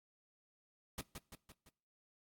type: noise with echo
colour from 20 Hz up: pink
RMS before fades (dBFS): -42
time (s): 0.98-1.01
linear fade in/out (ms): 2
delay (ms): 170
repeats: 4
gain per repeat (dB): -5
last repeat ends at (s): 1.69
effects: noise-tail reverb RT60 0.6 s tail -24 dB re dry + AAC 64 kbps